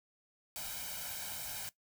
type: noise with comb filter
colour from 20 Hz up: white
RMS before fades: -42 dBFS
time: 0.56-1.69 s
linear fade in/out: 0 ms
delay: 1.3 ms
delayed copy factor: +0.85
effects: noise-tail reverb RT60 0.1 s tail -17 dB re dry